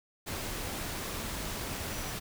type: tone in noise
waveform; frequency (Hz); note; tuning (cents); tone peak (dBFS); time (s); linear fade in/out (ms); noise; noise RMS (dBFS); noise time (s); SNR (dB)
sine; 5890; F#8; -9; -48; 1.91-2.12; 20; pink; -37; 0.26-2.2; -14
effects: none